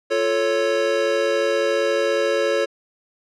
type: chord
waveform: square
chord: F augmented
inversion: none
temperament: equal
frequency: 349.2 / 440 / 554.4 Hz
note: F4 / A4 / C#5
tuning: 0 / 0 / 0 cents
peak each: -27 / -23 / -21 dBFS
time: 0.1-2.66 s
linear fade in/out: 20 ms
effects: low-pass 5000 Hz 12 dB/octave